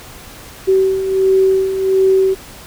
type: beating tone pair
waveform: sine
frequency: 380.9 / 382.3 Hz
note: G4 / G4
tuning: -50 / -43 cents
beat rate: 1.4 Hz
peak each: -18 / -11 dBFS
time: 0.67-2.35 s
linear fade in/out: 20 ms
effects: pink hiss -36 dBFS RMS until 2.66 s